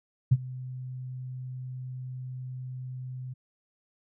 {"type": "tone with ADSR envelope", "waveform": "sine", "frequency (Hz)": 127.9, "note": "C3", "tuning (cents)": -39, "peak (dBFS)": -14, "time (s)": [0.31, 3.34], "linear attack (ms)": 13, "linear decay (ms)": 42, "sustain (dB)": -21, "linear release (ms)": 14, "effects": []}